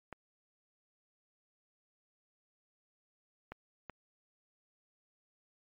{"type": "clicks", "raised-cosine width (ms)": 0.5, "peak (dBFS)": -28, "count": 3, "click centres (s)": [0.127, 3.52, 3.897], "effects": ["MP3 64 kbps"]}